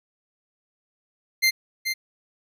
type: tone with echo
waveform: 25% pulse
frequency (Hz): 2090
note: C7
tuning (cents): -2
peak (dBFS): -13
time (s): 1.42-1.51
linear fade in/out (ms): 20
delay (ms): 430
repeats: 1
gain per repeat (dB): -7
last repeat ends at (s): 1.94
effects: none